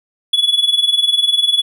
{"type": "tone with tremolo", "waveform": "triangle", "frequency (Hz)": 3403, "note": "G#7", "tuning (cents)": 41, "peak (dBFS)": -6, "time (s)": [0.33, 1.62], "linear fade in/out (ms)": 5, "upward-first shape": "triangle", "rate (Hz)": 20, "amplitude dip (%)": 90, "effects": []}